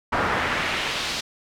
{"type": "noise with band-pass filter sweep", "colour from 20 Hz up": "brown", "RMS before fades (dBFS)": -25, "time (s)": [0.12, 1.21], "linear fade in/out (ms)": 10, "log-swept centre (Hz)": [1200, 4600], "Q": 1.3, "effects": []}